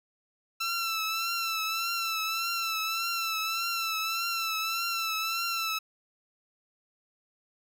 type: tone with vibrato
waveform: 15% pulse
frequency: 1336 Hz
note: E6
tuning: 23 cents sharp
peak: -22 dBFS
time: 0.6-5.79 s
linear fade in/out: 10 ms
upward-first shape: triangle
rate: 1.7 Hz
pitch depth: 55 cents each way
effects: none